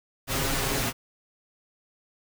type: noise with comb filter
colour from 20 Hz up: pink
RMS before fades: -27 dBFS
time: 0.27-0.93 s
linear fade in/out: 50 ms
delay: 7.4 ms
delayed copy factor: +0.65
effects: none